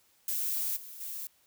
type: noise with level steps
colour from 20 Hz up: violet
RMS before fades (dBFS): -32 / -46 / -39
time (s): 0.28-1.27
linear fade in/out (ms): 2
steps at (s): 0.76 / 1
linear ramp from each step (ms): 10
effects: white hiss -67 dBFS RMS until 1.46 s